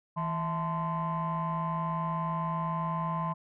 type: tone cluster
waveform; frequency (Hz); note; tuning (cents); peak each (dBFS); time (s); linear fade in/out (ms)
sine; 163.7 / 656 / 875 / 1036; E3 / E5 / A5 / C6; -12 / -9 / -10 / -17; -31 / -39 / -37 / -31; 0.16-3.34; 20
effects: tanh soft clip ceiling -24 dBFS